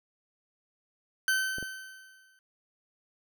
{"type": "tone with exponential decay", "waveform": "40% pulse", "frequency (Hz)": 1536, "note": "G6", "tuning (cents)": -36, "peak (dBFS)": -22, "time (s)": [1.28, 2.39], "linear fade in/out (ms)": 1, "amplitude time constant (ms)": 240}
{"type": "clicks", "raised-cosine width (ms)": 2, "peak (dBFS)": -27, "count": 2, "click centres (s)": [1.584, 1.627]}
{"effects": []}